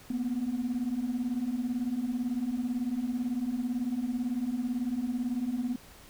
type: beating tone pair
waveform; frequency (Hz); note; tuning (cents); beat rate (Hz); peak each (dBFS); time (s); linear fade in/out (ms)
sine; 233.1 / 251.1; A#3 / B3; 0 / +29; 18; -32 / -29; 0.1-5.76; 5
effects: tanh soft clip ceiling -24 dBFS + pink hiss -53 dBFS RMS until 6.09 s